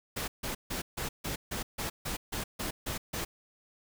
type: noise bursts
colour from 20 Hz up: pink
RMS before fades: -35 dBFS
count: 12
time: 0.16-3.25 s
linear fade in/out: 10 ms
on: 120 ms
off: 150 ms
effects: none